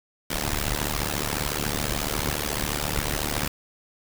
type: noise with amplitude modulation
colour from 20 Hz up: pink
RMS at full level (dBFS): -23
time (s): 0.3-3.48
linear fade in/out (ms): 5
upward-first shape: sine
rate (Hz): 74.1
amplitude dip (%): 100
effects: none